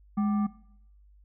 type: tone with frequency modulation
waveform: sine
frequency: 207.7 Hz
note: G#3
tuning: in tune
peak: -23 dBFS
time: 0.17-0.47 s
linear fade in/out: 10 ms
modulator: 976 Hz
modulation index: 0.35
effects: noise-tail reverb RT60 0.7 s tail -19 dB re dry + added 50 Hz sine -54 dBFS peak until 1.24 s